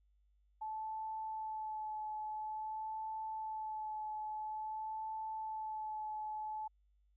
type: tone with vibrato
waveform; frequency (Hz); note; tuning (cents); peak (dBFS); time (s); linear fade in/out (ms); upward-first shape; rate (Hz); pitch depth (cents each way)
sine; 867; A5; -26; -39; 0.61-6.68; 10; sine; 0.49; 18
effects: added 50 Hz sine -69 dBFS peak until 7.16 s